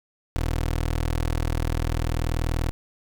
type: tone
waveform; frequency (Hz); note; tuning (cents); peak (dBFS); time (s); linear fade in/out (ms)
20% pulse; 40.39; E1; -35; -18; 0.36-2.71; 0
effects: none